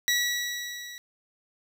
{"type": "tone with level ramp", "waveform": "20% pulse", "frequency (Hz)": 1937, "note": "B6", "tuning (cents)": -34, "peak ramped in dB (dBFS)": [-16, -35], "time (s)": [0.08, 0.98], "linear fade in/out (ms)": 0, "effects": []}